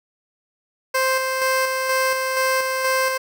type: tone with tremolo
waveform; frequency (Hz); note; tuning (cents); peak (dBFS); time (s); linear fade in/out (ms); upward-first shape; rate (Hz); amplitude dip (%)
15% pulse; 523.3; C5; 0; -11; 0.94-3.18; 10; square; 2.1; 35
effects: none